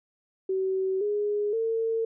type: tone with pitch steps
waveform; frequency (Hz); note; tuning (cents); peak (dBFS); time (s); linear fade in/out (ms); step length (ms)
sine; 380 / 414.4 / 451.9; F#4 / G#4 / A4; +46 / -4 / +46; -24; 0.49-2.05; 5; 520
effects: none